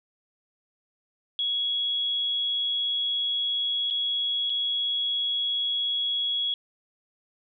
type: tone with dropouts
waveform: sine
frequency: 3339 Hz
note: G#7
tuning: 9 cents sharp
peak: -24 dBFS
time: 1.39-6.54 s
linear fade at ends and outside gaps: 1 ms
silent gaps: 3.902-3.908 / 4.497-4.501 s
effects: none